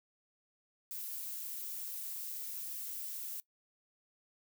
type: noise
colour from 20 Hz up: violet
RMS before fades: -42 dBFS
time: 0.91-3.4 s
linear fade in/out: 0 ms
effects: noise-tail reverb RT60 0.1 s tail -20 dB re dry